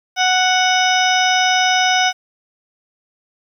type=harmonic tone; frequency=740 Hz; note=F#5; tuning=in tune; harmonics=1 / 2 / 3 / 4 / 5 / 7 / 8; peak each=-16 / -19 / -21 / -22 / -23 / -24 / -25 dBFS; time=0.16-2.13 s; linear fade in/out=50 ms; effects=8-bit